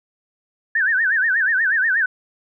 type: tone with vibrato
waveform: sine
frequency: 1666 Hz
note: G#6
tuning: 5 cents sharp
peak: -15 dBFS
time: 0.75-2.06 s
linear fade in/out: 5 ms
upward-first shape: sine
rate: 8.3 Hz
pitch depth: 190 cents each way
effects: none